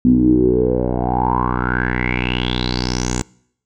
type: tone with low-pass filter sweep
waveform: 10% pulse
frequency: 61.7 Hz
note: B1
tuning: 1 cent flat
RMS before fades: -17 dBFS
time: 0.05-3.22 s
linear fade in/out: 0 ms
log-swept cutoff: 240 to 7400 Hz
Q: 8.7
effects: noise-tail reverb RT60 0.7 s tail -25 dB re dry